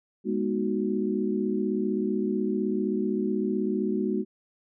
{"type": "chord", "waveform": "sine", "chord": "G# minor seventh", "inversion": "none", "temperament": "equal with one note detuned", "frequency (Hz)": [207.7, 243.5, 311.1, 370], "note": ["G#3", "B3", "D#4", "F#4"], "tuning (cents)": [0, -24, 0, 0], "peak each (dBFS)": [-28, -31, -32, -29], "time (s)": [0.24, 4.25], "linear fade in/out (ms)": 50, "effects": []}